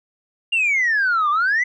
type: exponential two-way sweep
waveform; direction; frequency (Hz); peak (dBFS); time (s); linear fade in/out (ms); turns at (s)
sine; down then up; 2832 to 1154 to 2053; -14; 0.52-1.64; 10; 1.3
effects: tanh soft clip ceiling -13 dBFS